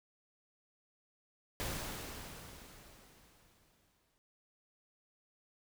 pink noise with exponential decay, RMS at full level -38 dBFS, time 1.6-4.18 s, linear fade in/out 0 ms, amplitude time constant 560 ms, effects none

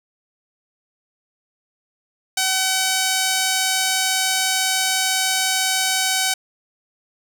5% pulse tone, 758 Hz, F#5, 42 cents sharp, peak -6 dBFS, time 2.37-6.34 s, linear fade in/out 5 ms, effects none

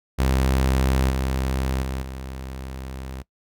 sawtooth tone with level steps, 65.7 Hz, C2, 8 cents sharp, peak -14 / -18 / -22 / -28 dBFS, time 0.18-3.23 s, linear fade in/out 20 ms, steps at 1.1 / 1.82 / 2.02 s, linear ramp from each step 2 ms, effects noise-tail reverb RT60 0.1 s tail -21 dB re dry

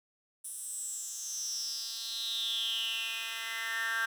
10% pulse tone with high-pass filter sweep, 226.7 Hz, A#3, 48 cents flat, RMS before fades -36 dBFS, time 0.44-4.06 s, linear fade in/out 10 ms, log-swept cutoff 9600 to 1600 Hz, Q 8.3, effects none

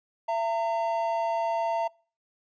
triangle tone pair together, 673 / 914.1 Hz, E5 / A#5, +36 / -34 cents, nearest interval perfect fourth, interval 530 cents, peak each -26 dBFS, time 0.28-1.88 s, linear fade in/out 10 ms, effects noise-tail reverb RT60 0.4 s tail -25 dB re dry + resampled to 16000 Hz

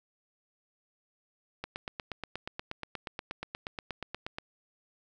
click train, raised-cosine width 0.3 ms, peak -20 dBFS, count 24, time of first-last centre 1.64-4.385 s, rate 8.38 Hz, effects none

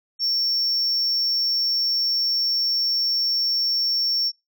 sine tone, 5460 Hz, F8, 40 cents flat, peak -17 dBFS, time 0.19-4.32 s, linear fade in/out 50 ms, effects noise-tail reverb RT60 0.2 s tail -22 dB re dry + tanh soft clip ceiling -18 dBFS

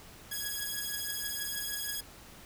5% pulse beating tone pair, 1661.2 / 1667.5 Hz, G#6 / G#6, 0 / +7 cents, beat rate 6.3 Hz, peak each -26 / -26 dBFS, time 0.31-2.01 s, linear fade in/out 10 ms, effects pink hiss -52 dBFS RMS until 2.45 s

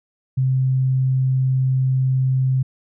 sine tone, 130.81 Hz, C3, in tune, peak -15 dBFS, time 0.37-2.63 s, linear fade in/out 10 ms, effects none

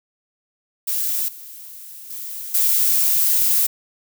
violet noise with level steps, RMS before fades -22 / -38 / -31 / -17 dBFS, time 0.87-3.67 s, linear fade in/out 10 ms, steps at 1.28 / 2.1 / 2.54 s, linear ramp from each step 5 ms, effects none

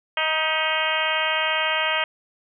harmonic tone with a mistuned harmonic, 314.1 Hz, D#4, 16 cents sharp, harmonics 2 / 3 / 4 / 5 / 6 / 7 / 8 / 9 / 10, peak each -29 / -29 / -29 / -29 / -29 / -29 / -29 / -29 / -29 dBFS, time 0.17-2.04 s, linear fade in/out 2 ms, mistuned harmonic 6, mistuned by +42 cents, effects none

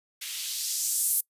violet noise with band-pass filter sweep, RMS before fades -29 dBFS, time 0.21-1.21 s, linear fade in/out 10 ms, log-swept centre 2400 to 11000 Hz, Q 1.5, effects noise-tail reverb RT60 0.1 s tail -24 dB re dry + resampled to 32000 Hz

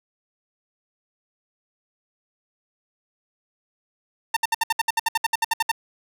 sawtooth tone bursts, 905 Hz, A5, 48 cents sharp, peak -14 dBFS, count 16, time 4.34-5.716 s, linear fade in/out 5 ms, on 26 ms, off 64 ms, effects none

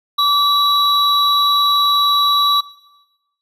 triangle tone pair together, 1156 / 3907 Hz, D6 / B7, -28 / -19 cents, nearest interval octave + major sixth, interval 2109 cents, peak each -13 dBFS, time 0.18-2.61 s, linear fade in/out 10 ms, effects noise-tail reverb RT60 1.0 s tail -19 dB re dry + resampled to 32000 Hz

